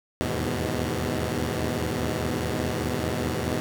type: tone cluster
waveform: 10% pulse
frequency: 77.4 / 82.3 / 104.6 / 125.1 Hz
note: D#2 / E2 / G#2 / B2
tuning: -9 / -2 / +13 / +23 cents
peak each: -24 / -23 / -23 / -22 dBFS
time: 0.21-3.6 s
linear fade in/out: 0 ms
effects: none